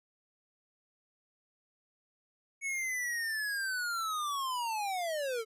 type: linear sweep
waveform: square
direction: down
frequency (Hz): 2223 to 430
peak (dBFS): -33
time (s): 2.61-5.45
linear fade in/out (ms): 50
effects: resampled to 32000 Hz